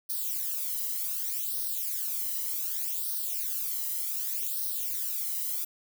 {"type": "noise with flanger", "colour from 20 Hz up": "violet", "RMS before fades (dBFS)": -32, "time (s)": [0.09, 5.65], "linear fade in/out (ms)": 10, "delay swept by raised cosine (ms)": [0.2, 1.01], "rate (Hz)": 0.66, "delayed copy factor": 1, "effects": []}